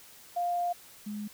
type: tone pair in turn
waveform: sine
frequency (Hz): 702 / 208.7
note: F5 / G#3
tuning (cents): +9 / +9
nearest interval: octave + major sixth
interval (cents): 2100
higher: first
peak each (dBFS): -27 / -34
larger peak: first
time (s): 0.36-0.73 / 1.06-1.28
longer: first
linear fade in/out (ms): 10
effects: white hiss -53 dBFS RMS until 1.33 s